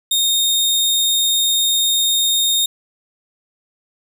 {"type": "tone", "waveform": "sawtooth", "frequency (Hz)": 3688, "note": "A#7", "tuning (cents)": -19, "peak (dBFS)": -11, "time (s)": [0.11, 2.66], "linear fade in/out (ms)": 5, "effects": []}